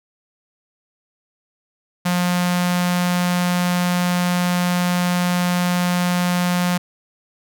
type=tone with notch filter; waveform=sawtooth; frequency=177.7 Hz; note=F3; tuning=30 cents sharp; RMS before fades=-19 dBFS; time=2.05-6.78 s; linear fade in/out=10 ms; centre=370 Hz; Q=0.99; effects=none